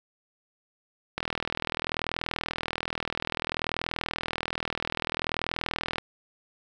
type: click train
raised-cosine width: 0.3 ms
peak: -12 dBFS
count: 196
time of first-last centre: 1.18-5.983 s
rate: 40.6 Hz
effects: none